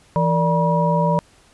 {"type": "tone cluster", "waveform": "sine", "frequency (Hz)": [165.7, 461.1, 586, 963], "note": ["E3", "A#4", "D5", "B5"], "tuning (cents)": [9, -19, -4, -44], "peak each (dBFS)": [-18, -27, -21, -20], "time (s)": [0.16, 1.19], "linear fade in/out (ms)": 0, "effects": ["pink hiss -53 dBFS RMS until 1.53 s", "resampled to 24000 Hz"]}